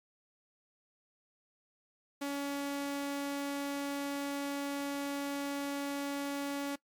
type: tone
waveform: sawtooth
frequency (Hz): 282.1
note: C#4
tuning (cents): +30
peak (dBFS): -30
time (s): 2.21-6.76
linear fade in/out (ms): 10
effects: noise-tail reverb RT60 0.1 s tail -20 dB re dry + MP3 96 kbps